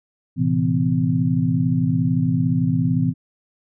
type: tone cluster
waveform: sine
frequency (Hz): 114.3 / 131.9 / 165.6 / 254.2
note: A#2 / C3 / E3 / C4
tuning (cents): -34 / +14 / +8 / -50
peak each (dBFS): -23 / -23 / -20 / -22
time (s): 0.36-3.14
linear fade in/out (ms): 50
effects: none